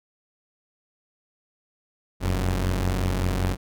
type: tone pair together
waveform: sawtooth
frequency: 43.65 / 92.5 Hz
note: F1 / F#2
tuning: 0 / 0 cents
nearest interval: octave + minor second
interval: 1300 cents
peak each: -21 dBFS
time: 2.2-3.57 s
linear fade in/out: 50 ms
effects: none